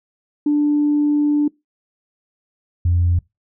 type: tone pair in turn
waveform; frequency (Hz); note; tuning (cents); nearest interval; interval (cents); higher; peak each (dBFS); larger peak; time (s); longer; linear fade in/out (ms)
sine; 294.5 / 87; D4 / F2; +5 / -6; octave + major sixth; 2111; first; -12; neither; 0.46-1.48 / 2.85-3.19; first; 5
effects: noise-tail reverb RT60 0.2 s tail -24 dB re dry + tanh soft clip ceiling -9 dBFS